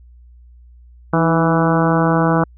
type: harmonic tone with a mistuned harmonic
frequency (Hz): 164.81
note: E3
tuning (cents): 0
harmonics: 1 / 2 / 3 / 4 / 5 / 6 / 7 / 8 / 9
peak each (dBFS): -16 / -19 / -21 / -22 / -23 / -24 / -24 / -25 / -26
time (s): 1.13-2.44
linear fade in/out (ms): 5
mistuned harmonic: 2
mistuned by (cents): -47
effects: added 60 Hz sine -41 dBFS peak until 2.57 s